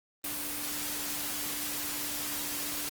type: tone in noise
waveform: sine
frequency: 293.7 Hz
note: D4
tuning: in tune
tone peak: -45 dBFS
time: 0.24-2.89 s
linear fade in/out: 2 ms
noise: white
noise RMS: -35 dBFS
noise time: 0.24-2.89 s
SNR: -13 dB
effects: Opus 24 kbps